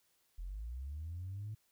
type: linear sweep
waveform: sine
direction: up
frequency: 40.46 to 110 Hz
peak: -39 dBFS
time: 0.38-1.55 s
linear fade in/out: 10 ms
effects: tanh soft clip ceiling -36 dBFS + white hiss -75 dBFS RMS until 1.71 s